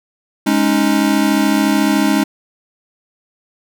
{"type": "chord", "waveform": "square", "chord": "Ab suspended fourth", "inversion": "none", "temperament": "equal", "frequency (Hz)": [207.7, 277.2, 311.1], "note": ["Ab3", "Db4", "Eb4"], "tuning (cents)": [0, 0, 0], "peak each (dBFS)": -17, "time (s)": [0.46, 2.24], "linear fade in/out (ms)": 10, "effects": []}